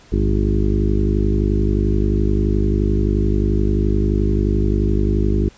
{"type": "harmonic tone with a mistuned harmonic", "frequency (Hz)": 51.5, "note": "G#1", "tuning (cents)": -14, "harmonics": [1, 2, 3, 4, 5, 6, 7, 8], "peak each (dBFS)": [-17, -22, -27, -23, -29, -25, -24, -28], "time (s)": [0.12, 5.49], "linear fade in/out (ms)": 5, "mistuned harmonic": 1, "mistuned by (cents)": 120, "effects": ["pink hiss -48 dBFS RMS until 5.57 s", "resampled to 16000 Hz"]}